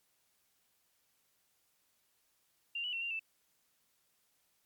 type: tone with pitch steps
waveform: sine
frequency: 2781 / 2947 / 2717 / 2776 / 2646 Hz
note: F7 / F#7 / F7 / F7 / E7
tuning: -8 / -8 / -48 / -11 / +6 cents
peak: -35 dBFS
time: 2.75-3.195 s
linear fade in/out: 5 ms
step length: 89 ms
effects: white hiss -75 dBFS RMS until 4.65 s + MP3 96 kbps